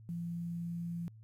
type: tone with quantisation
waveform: sine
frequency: 170.6 Hz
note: F3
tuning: 40 cents flat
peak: -36 dBFS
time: 0.09-1.08 s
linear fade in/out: 0 ms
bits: 11
effects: added 110 Hz sine -52 dBFS peak until 1.23 s + AAC 48 kbps